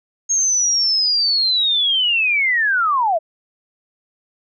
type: linear sweep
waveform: sine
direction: down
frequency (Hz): 6550 to 612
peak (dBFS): -14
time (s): 0.29-3.19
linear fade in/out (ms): 20
effects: none